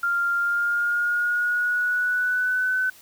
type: tone with pitch glide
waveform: sine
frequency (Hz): 1395 to 1512.5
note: F6 to F#6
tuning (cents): -2 to +38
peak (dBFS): -20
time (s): 0.03-2.9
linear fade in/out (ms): 5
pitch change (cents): +140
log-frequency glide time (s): 0.36-2.78
effects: white hiss -50 dBFS RMS until 3.01 s